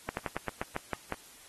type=slowing click train; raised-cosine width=0.5 ms; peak=-17 dBFS; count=9; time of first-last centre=0.09-1.123 s; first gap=81 ms; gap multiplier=1.13; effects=white hiss -54 dBFS RMS until 1.48 s + AAC 32 kbps